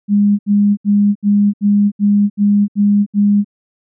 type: tone bursts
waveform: sine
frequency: 204.3 Hz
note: G#3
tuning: 28 cents flat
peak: -8 dBFS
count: 9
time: 0.08-3.446 s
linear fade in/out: 50 ms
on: 310 ms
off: 72 ms
effects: none